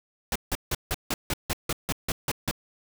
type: noise bursts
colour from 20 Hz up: pink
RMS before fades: -27 dBFS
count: 12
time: 0.32-2.512 s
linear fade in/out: 2 ms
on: 36 ms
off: 160 ms
effects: none